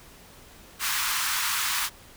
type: high-pass noise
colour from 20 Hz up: pink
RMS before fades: -27 dBFS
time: 0.79-1.9 s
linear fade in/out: 50 ms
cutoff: 980 Hz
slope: 48 dB/octave
effects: pink hiss -50 dBFS RMS until 2.16 s